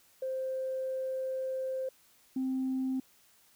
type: tone pair in turn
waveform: sine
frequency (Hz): 523.3 / 261.6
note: C5 / C4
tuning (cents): 0 / 0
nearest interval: octave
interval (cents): 1200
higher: first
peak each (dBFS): -31 / -28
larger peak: second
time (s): 0.22-1.89 / 2.36-3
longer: first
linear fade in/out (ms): 5
effects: tanh soft clip ceiling -26 dBFS + white hiss -64 dBFS RMS until 3.55 s